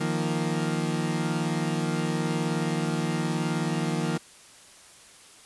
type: chord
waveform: 30% pulse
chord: Eb suspended second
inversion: none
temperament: equal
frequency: 155.56 / 174.61 / 233.1 Hz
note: Eb3 / F3 / Bb3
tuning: 0 / 0 / 0 cents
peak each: -26 / -27 / -29 dBFS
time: 0-4.18 s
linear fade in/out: 10 ms
effects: white hiss -51 dBFS RMS until 5.45 s + resampled to 24000 Hz